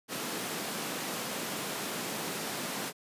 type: high-pass noise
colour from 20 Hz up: pink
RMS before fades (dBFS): -36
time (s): 0.08-2.93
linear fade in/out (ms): 50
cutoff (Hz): 170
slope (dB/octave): 24
effects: resampled to 32000 Hz